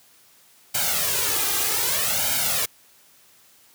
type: noise with flanger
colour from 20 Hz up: white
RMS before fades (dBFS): -23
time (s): 0.74-2.66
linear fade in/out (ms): 10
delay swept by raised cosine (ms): 1.3 to 2.5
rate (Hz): 0.64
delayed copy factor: +0.85
effects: white hiss -55 dBFS RMS until 3.74 s + high-pass 80 Hz 12 dB/octave